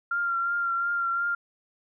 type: tone with vibrato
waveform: sine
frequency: 1385 Hz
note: F6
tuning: 15 cents flat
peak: -24 dBFS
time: 0.11-1.35 s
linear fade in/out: 5 ms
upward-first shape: triangle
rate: 2.8 Hz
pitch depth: 28 cents each way
effects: none